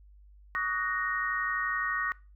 sine chord, D# minor seventh, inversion third, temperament equal with one note detuned, 1132.7 / 1244.5 / 1480 / 1864.7 Hz, C#6 / D#6 / F#6 / A#6, +37 / 0 / 0 / 0 cents, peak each -34 / -37 / -36 / -31 dBFS, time 0.55-2.12 s, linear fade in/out 0 ms, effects noise-tail reverb RT60 0.3 s tail -21 dB re dry + added 50 Hz sine -52 dBFS peak until 2.35 s

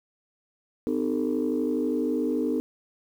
sine tone cluster, 254 / 306.1 / 398.5 / 451 Hz, B3 / D#4 / G4 / A4, +49 / -28 / +28 / +43 cents, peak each -27 / -27 / -32 / -29 dBFS, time 0.87-2.6 s, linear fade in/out 0 ms, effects tanh soft clip ceiling -16 dBFS + 9-bit

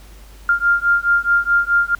sine beating tone pair, 1396.9 / 1401.6 Hz, F6 / F6, 0 / +6 cents, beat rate 4.7 Hz, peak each -16 dBFS, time 0.49-1.95 s, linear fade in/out 2 ms, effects added 50 Hz sine -39 dBFS peak until 1.99 s + pink hiss -47 dBFS RMS until 1.99 s

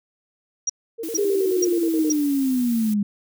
sine tone bursts, 5710 Hz, F8, 37 cents sharp, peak -19 dBFS, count 4, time 0.67-2.124 s, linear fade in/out 5 ms, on 26 ms, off 450 ms
sine tone with vibrato, 385.2 Hz, G4, 30 cents flat, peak -27 dBFS, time 0.98-2.13 s, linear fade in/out 20 ms, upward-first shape square, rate 9.4 Hz, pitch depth 300 cents each way
blue noise, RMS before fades -37 dBFS, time 1.03-2.94 s, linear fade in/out 5 ms
sine linear sweep, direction down, 409.6 to 200 Hz, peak -18 dBFS, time 1.18-3.03 s, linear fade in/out 5 ms
effects none

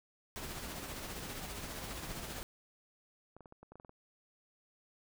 pink noise with tremolo, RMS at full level -42 dBFS, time 0.36-2.43 s, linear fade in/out 0 ms, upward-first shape sine, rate 15 Hz, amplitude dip 35%
clicks, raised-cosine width 1 ms, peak -39 dBFS, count 10, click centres 3.366 / 3.407 / 3.458 / 3.524 / 3.63 / 3.72 / 3.756 / 3.799 / 3.848 / 3.894 s
effects none

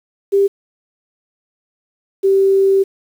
sine tone pair in turn, 396.7 / 389 Hz, G4 / G4, +21 / -13 cents, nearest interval unison, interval 34 cents, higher first, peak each -9 dBFS, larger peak neither, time 0.32-0.48 / 2.23-2.84 s, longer second, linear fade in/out 20 ms, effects 7-bit

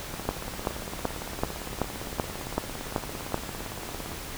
two click trains, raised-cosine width 1 ms, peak -22 / -10 dBFS, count 71 / 9, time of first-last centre 0.14-4.117 / 0.29-3.343 s, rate 17.6 / 2.62 Hz, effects pink hiss -38 dBFS RMS until 4.37 s

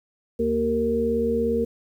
harmonic tone, 77 Hz, D#2, 17 cents flat, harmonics 1 / 3 / 5 / 6, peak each -33 / -25 / -31 / -22 dBFS, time 0.39-1.65 s, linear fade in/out 10 ms, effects 9-bit

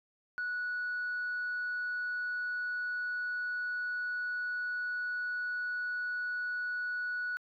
sine tone, 1470 Hz, F#6, 12 cents flat, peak -31 dBFS, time 0.38-7.37 s, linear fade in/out 0 ms, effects tanh soft clip ceiling -30 dBFS

